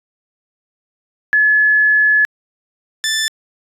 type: tone pair in turn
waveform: sine / 15% pulse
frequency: 1710 / 1760.1 Hz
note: A6 / A6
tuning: -50 / 0 cents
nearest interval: unison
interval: 50 cents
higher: second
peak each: -9 dBFS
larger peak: neither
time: 1.33-2.25 / 3.04-3.28 s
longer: first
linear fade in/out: 0 ms
effects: resampled to 32000 Hz